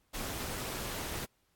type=noise with amplitude modulation; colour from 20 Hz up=pink; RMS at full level=-36 dBFS; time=0.13-1.26 s; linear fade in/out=20 ms; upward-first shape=sine; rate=261 Hz; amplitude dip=55%; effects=pink hiss -74 dBFS RMS until 1.55 s + AAC 64 kbps